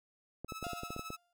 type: clicks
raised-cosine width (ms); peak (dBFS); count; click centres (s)
2; -28; 10; 0.446 / 0.522 / 0.627 / 0.667 / 0.733 / 0.834 / 0.905 / 0.964 / 0.994 / 1.104
type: tone with tremolo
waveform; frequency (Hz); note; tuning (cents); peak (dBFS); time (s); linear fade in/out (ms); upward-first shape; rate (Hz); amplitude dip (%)
sawtooth; 1300; E6; -24; -37; 0.48-1.17; 20; sine; 14; 65
type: tone with exponential decay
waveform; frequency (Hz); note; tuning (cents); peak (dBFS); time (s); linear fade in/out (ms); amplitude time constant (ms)
35% pulse; 698.5; F5; 0; -37; 0.64-1.33; 2; 150
effects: none